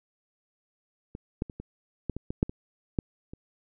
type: clicks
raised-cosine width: 3 ms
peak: -25 / -15 / -27 / -25 / -16 / -21 / -19 / -9 / -23 / -12 / -28 dBFS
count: 11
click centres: 1.151 / 1.421 / 1.498 / 1.6 / 2.097 / 2.166 / 2.305 / 2.429 / 2.495 / 2.988 / 3.335 s
effects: none